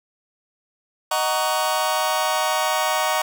sawtooth chord, D# minor seventh, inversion none, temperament just, 622.3 / 746.7 / 933.4 / 1120.1 Hz, D#5 / F#5 / A#5 / C#6, 0 / +16 / +2 / +18 cents, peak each -21 dBFS, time 1.11-3.22 s, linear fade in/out 5 ms, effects none

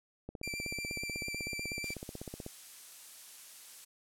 click train, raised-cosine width 2 ms, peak -28 dBFS, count 36, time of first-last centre 0.29-2.464 s, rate 16.1 Hz
sawtooth tone with vibrato, 2349 Hz, D7, in tune, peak -34 dBFS, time 0.43-1.94 s, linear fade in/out 5 ms, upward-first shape sine, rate 8.6 Hz, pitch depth 16 cents each way
blue noise, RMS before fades -48 dBFS, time 1.83-3.85 s, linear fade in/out 10 ms
effects low-pass 11000 Hz 12 dB/octave

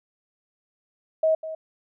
sine tone with echo, 636 Hz, D#5, 38 cents sharp, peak -17 dBFS, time 1.23-1.35 s, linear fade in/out 5 ms, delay 200 ms, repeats 1, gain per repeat -13 dB, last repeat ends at 1.55 s, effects none

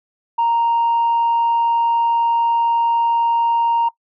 sine tone, 931 Hz, A#5, 2 cents flat, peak -12 dBFS, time 0.38-3.89 s, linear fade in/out 10 ms, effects noise-tail reverb RT60 0.1 s tail -20 dB re dry + tanh soft clip ceiling -11 dBFS

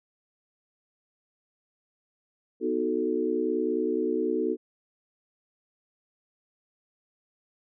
sine chord, B dominant seventh, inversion none, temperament equal, 246.9 / 311.1 / 370 / 440 Hz, B3 / D#4 / F#4 / A4, 0 / 0 / 0 / 0 cents, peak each -32 / -30 / -29 / -29 dBFS, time 2.6-4.57 s, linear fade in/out 50 ms, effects none

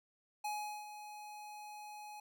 square tone with ADSR envelope, 840 Hz, G#5, 19 cents sharp, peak -37 dBFS, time 0.44-2.2 s, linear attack 9 ms, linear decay 400 ms, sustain -11 dB, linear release 4 ms, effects none

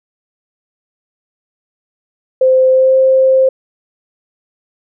sine tone with pitch glide, 519 to 525.9 Hz, C5 to C5, -14 to +9 cents, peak -6 dBFS, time 2.41-3.49 s, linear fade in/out 5 ms, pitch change +23 cents, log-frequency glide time 2.7-2.95 s, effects none

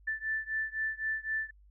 sine beating tone pair, 1760 / 1763.9 Hz, A6 / A6, 0 / +4 cents, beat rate 3.9 Hz, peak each -34 / -35 dBFS, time 0.07-1.51 s, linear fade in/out 10 ms, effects added 50 Hz sine -56 dBFS peak until 1.7 s

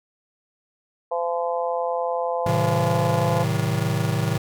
harmonic tone, 170.9 Hz, F3, 37 cents flat, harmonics 3 / 4 / 5 / 6, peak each -25 / -27 / -29 / -31 dBFS, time 1.11-3.44 s, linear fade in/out 10 ms
square chord, A diminished seventh, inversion none, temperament just, 110 / 132 / 158.4 / 190.08 Hz, A2 / C3 / Eb3 / Gb3, 0 / +16 / +31 / +47 cents, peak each -26 / -27 / -26 / -32 dBFS, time 2.46-4.38 s, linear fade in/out 5 ms
effects none

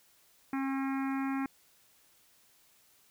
harmonic tone, 270.1 Hz, C#4, 45 cents flat, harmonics 1 / 3 / 4 / 5 / 6 / 7 / 8 / 9, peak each -31 / -41 / -43 / -45 / -47 / -48 / -49 / -50 dBFS, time 0.53-1.46 s, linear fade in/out 2 ms, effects white hiss -65 dBFS RMS until 3.1 s

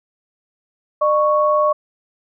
sine tone pair together, 603.5 / 1108.7 Hz, D5 / C#6, +47 / 0 cents, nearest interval major seventh, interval 1053 cents, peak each -15 / -16 dBFS, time 1.01-1.73 s, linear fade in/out 10 ms, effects none

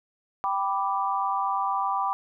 sine chord, G major, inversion none, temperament equal, 784 / 987.8 / 1174.7 Hz, G5 / B5 / D6, 0 / 0 / 0 cents, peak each -28 dBFS, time 0.44-2.13 s, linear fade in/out 0 ms, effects none

